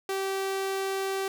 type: tone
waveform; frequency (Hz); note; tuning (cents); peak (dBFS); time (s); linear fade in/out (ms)
sawtooth; 387.3; G4; -21; -24; 0.09-1.28; 2
effects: none